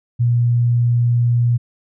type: tone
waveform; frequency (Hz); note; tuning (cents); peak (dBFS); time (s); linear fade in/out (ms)
sine; 119.8; A#2; +48; -12; 0.19-1.58; 20
effects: none